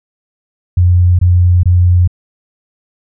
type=tone bursts; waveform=sine; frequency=89 Hz; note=F2; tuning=33 cents sharp; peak=-5 dBFS; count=3; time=0.77-2.076 s; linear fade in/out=5 ms; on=420 ms; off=23 ms; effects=none